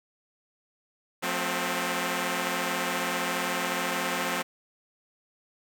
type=chord; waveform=5% pulse; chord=F major; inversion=none; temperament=equal with one note detuned; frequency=179.21 / 220 / 261.6 Hz; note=F3 / A3 / C4; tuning=+45 / 0 / 0 cents; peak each=-20 / -23 / -19 dBFS; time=1.22-4.43 s; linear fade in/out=20 ms; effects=none